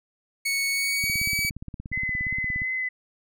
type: tone with pitch glide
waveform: sawtooth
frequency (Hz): 2217 to 2282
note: C#7 to C#7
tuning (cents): 0 to +50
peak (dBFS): -20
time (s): 0.45-1.5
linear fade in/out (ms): 10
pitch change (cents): +50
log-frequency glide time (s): 0.71-1.3
type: click train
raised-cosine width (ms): 5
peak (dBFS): -23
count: 28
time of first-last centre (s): 1.04-2.619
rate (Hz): 17.1
type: tone with vibrato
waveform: sine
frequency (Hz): 2024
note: B6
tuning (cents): +42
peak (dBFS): -25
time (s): 1.92-2.89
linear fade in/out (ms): 10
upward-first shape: sine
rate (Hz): 2.8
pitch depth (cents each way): 17
effects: none